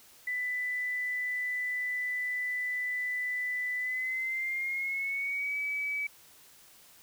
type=tone with pitch glide; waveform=sine; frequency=1991 to 2287 Hz; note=B6 to D7; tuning=+14 to -47 cents; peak=-30 dBFS; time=0.27-6.07 s; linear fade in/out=5 ms; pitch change=+239 cents; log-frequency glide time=3.78-5.57 s; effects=white hiss -57 dBFS RMS until 7.02 s